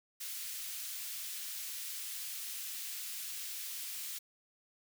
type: high-pass noise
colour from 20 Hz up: white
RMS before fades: -42 dBFS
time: 0.2-4.19 s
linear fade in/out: 10 ms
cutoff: 2300 Hz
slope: 12 dB/octave
effects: none